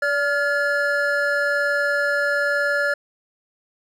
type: tone cluster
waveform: triangle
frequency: 577 / 1406 / 1710 Hz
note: D5 / F6 / A6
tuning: -31 / +11 / -50 cents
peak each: -21 dBFS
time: 0.02-2.94 s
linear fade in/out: 5 ms
effects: none